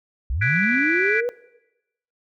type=linear sweep; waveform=sine; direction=up; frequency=52.3 to 496.8 Hz; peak=-21 dBFS; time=0.3-1.29 s; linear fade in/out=0 ms
type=chord; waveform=sine; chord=G# half-diminished seventh; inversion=third; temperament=equal; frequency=1480 / 1661.2 / 1975.5 / 2349 Hz; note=F#6 / G#6 / B6 / D7; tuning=0 / 0 / 0 / 0 cents; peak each=-24 dBFS; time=0.41-1.21 s; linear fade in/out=10 ms
effects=noise-tail reverb RT60 0.9 s tail -20 dB re dry + tanh soft clip ceiling -7 dBFS